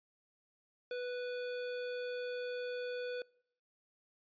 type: tone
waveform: square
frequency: 493.9 Hz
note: B4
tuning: in tune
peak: -38 dBFS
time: 0.91-3.22 s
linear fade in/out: 2 ms
effects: noise-tail reverb RT60 0.7 s tail -25 dB re dry + resampled to 11025 Hz